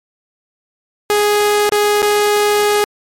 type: tone with dropouts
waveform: sawtooth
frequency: 415.3 Hz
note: G#4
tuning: in tune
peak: -7 dBFS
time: 1.1-2.84 s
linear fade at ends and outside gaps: 0 ms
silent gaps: 1.692-1.721 / 2.02-2.028 s
effects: MP3 64 kbps